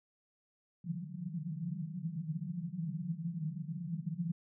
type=band-pass noise; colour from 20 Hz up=white; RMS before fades=-39 dBFS; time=0.84-4.32 s; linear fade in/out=10 ms; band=150 to 180 Hz; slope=96 dB/octave; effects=none